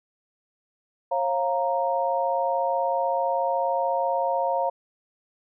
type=chord; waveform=sine; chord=Bb minor; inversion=first; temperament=equal with one note detuned; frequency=542.3 / 698.5 / 932.3 Hz; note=Db5 / F5 / Bb5; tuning=-38 / 0 / 0 cents; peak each=-26 dBFS; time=1.11-4.7 s; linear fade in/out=10 ms; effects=none